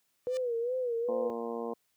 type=tone with exponential growth; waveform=5% pulse; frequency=594 Hz; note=D5; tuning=20 cents sharp; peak=-30 dBFS; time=0.24-0.37 s; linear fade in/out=0 ms; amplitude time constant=27 ms
type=tone with vibrato; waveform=sine; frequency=486.7 Hz; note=B4; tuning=25 cents flat; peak=-29 dBFS; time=0.27-1.3 s; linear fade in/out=0 ms; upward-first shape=sine; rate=2.5 Hz; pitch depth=100 cents each way
type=harmonic tone; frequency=116.54 Hz; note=A#2; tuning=in tune; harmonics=2 / 3 / 4 / 5 / 6 / 7 / 8 / 9; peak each=-40 / -43 / -36 / -45 / -44 / -48 / -48 / -46 dBFS; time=1.08-1.74 s; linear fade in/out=10 ms
effects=white hiss -75 dBFS RMS until 1.96 s + high-pass 60 Hz 12 dB/octave